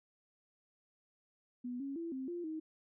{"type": "tone with pitch steps", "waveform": "sine", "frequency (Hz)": [246.3, 275.8, 334.7, 262.9, 347.7, 315.2], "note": ["B3", "C#4", "E4", "C4", "F4", "D#4"], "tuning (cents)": [-5, -9, 26, 8, -8, 23], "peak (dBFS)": -38, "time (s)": [1.64, 2.6], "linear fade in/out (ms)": 10, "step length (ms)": 160, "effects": []}